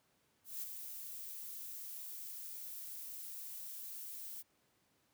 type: noise with ADSR envelope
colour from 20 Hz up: violet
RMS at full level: -41 dBFS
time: 0.44-4.43 s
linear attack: 180 ms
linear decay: 30 ms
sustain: -6 dB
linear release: 26 ms
effects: pink hiss -75 dBFS RMS until 5.13 s + high-pass 100 Hz 12 dB/octave